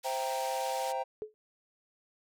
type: band-pass noise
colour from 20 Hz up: pink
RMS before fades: -44 dBFS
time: 0.03-0.93 s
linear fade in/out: 20 ms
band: 2500 to 11000 Hz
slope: 12 dB/octave
type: chord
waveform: triangle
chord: C dominant seventh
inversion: none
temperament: equal with one note detuned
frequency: 523.3 / 666.9 / 784 / 932.3 Hz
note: C5 / E5 / G5 / Bb5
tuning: 0 / +20 / 0 / 0 cents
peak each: -34 / -38 / -33 / -36 dBFS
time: 0.04-1.04 s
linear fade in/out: 20 ms
type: tone with exponential decay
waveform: sine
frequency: 428.6 Hz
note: A4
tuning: 45 cents flat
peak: -31 dBFS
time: 1.22-1.34 s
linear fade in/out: 0 ms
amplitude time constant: 25 ms
effects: none